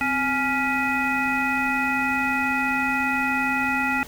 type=harmonic tone with a mistuned harmonic; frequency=279 Hz; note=C#4; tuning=11 cents sharp; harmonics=1 / 3 / 5 / 7 / 9; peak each=-27 / -27 / -27 / -27 / -27 dBFS; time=0.01-4.03 s; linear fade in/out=0 ms; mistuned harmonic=1; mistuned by=-120 cents; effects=pink hiss -42 dBFS RMS until 4.07 s